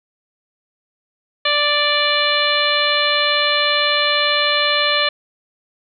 harmonic tone, 587.3 Hz, D5, in tune, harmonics 1 / 2 / 3 / 4 / 5 / 6 / 7, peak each -22 / -22 / -22 / -22 / -22 / -22 / -22 dBFS, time 1.45-5.09 s, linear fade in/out 5 ms, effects none

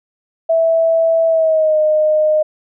sine tone with pitch glide, 656 to 615.6 Hz, E5 to D#5, -9 to -19 cents, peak -10 dBFS, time 0.49-2.43 s, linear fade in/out 10 ms, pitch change -110 cents, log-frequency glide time 1.27-1.78 s, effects none

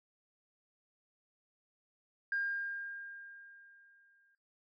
sine tone with exponential decay, 1607 Hz, G6, 43 cents sharp, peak -30 dBFS, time 2.32-4.35 s, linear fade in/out 2 ms, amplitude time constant 440 ms, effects noise-tail reverb RT60 0.4 s tail -19 dB re dry + tanh soft clip ceiling -26 dBFS

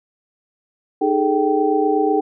sine tone cluster, 307.4 / 406.8 / 434.9 / 776 Hz, D#4 / G#4 / A4 / G5, -21 / -36 / -20 / -18 cents, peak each -20 dBFS, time 1.01-2.21 s, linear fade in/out 10 ms, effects none

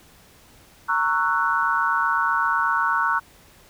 sine chord, F# dominant seventh, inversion first, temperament just, 925 / 1110 / 1332 / 1480 Hz, A#5 / C#6 / E6 / F#6, -14 / +2 / +18 / 0 cents, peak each -25 / -24 / -25 / -23 dBFS, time 0.88-3.2 s, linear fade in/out 20 ms, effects pink hiss -52 dBFS RMS until 3.69 s

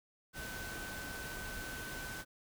sine tone in noise, 1521 Hz, F#6, 47 cents sharp, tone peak -45 dBFS, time 0.33-2.25 s, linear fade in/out 50 ms, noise pink, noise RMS -45 dBFS, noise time 0.33-2.25 s, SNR -3 dB, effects none

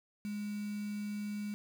sine tone with quantisation, 207.2 Hz, G#3, 4 cents flat, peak -36 dBFS, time 0.25-1.54 s, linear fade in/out 0 ms, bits 8, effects none

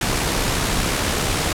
pink noise with amplitude modulation, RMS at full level -19 dBFS, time 0.01-1.53 s, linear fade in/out 5 ms, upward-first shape sine, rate 68.4 Hz, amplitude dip 35%, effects low-pass 11000 Hz 12 dB/octave

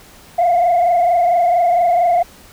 sine tone with frequency modulation, 698.5 Hz, F5, in tune, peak -9 dBFS, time 0.38-2.23 s, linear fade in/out 10 ms, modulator 24.4 Hz, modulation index 1.1, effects tanh soft clip ceiling -8 dBFS + pink hiss -43 dBFS RMS until 2.52 s

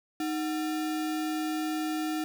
sine tone with sample-and-hold, 311.1 Hz, D#4, in tune, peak -28 dBFS, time 0.2-2.24 s, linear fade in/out 2 ms, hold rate 1050 Hz, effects none

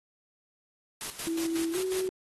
white noise with tremolo, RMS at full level -36 dBFS, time 1.01-2.08 s, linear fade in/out 0 ms, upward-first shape square, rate 5.5 Hz, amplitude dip 70%
sine tone with pitch glide, 329.6 to 374.3 Hz, E4 to F#4, 0 to +20 cents, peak -28 dBFS, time 1.27-2.09 s, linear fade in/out 0 ms, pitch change +220 cents, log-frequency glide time 1.72-1.78 s
effects AAC 32 kbps

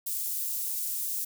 white high-pass noise, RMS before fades -32 dBFS, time 0.06-1.25 s, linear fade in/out 10 ms, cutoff 8700 Hz, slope 12 dB/octave, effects none

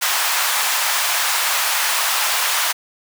pink high-pass noise, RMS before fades -19 dBFS, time 0.01-2.73 s, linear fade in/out 20 ms, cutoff 830 Hz, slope 24 dB/octave, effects none

